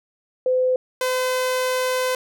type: tone pair in turn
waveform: sine / sawtooth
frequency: 510 / 510 Hz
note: C5 / C5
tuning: -44 / -44 cents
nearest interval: unison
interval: 0 cents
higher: neither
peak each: -16 dBFS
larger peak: neither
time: 0.46-0.76 / 1.01-2.15 s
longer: second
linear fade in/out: 2 ms
effects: none